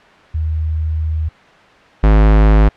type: tone pair in turn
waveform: sine / square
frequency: 78.8 / 52.59 Hz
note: D#2 / G#1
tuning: +23 / +22 cents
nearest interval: perfect fifth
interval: 701 cents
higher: first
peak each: -15 / -7 dBFS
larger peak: second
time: 0.34-1.29 / 2.03-2.69 s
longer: first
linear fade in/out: 10 ms
effects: white hiss -43 dBFS RMS until 2.76 s + low-pass 2000 Hz 12 dB/octave